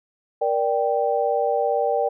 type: chord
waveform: sine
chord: G minor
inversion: first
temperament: just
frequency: 470.4 / 588 / 784 Hz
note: Bb4 / D5 / G5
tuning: +16 / +2 / 0 cents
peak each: -23 dBFS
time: 0.41-2.09 s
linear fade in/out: 10 ms
effects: none